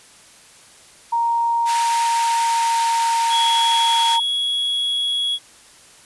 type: tone with pitch glide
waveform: sine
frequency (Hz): 932.3 to 922.7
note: A#5 to A#5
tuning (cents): 0 to -18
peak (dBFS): -16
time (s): 1.12-4.2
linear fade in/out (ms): 10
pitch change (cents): -18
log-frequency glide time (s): 1.61-2.76
type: high-pass noise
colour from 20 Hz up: pink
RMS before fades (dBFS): -27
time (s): 1.65-4.19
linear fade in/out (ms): 50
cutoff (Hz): 1500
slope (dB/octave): 24
type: tone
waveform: triangle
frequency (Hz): 3342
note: G#7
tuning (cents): +10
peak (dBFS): -17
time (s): 3.29-5.39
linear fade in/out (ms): 50
effects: white hiss -47 dBFS RMS until 6.05 s + resampled to 24000 Hz